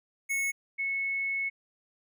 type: tone pair in turn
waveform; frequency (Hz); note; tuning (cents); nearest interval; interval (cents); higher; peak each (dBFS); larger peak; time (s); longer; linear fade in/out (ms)
square / sine; 2198 / 2198; C#7 / C#7; -15 / -15; unison; 0; neither; -28; neither; 0.29-0.52 / 0.78-1.5; second; 20
effects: none